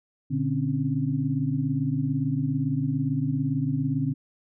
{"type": "tone cluster", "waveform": "sine", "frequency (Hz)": [119, 146, 262, 279.7], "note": ["A#2", "D3", "C4", "C#4"], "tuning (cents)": [36, -10, 2, 16], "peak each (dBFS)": [-31, -26, -28, -32], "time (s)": [0.3, 4.14], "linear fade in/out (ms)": 20, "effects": []}